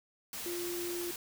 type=tone in noise; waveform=sine; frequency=349.2 Hz; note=F4; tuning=in tune; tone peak=-36 dBFS; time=0.46-1.11 s; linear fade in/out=2 ms; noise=white; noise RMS=-41 dBFS; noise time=0.33-1.16 s; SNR=+2 dB; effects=none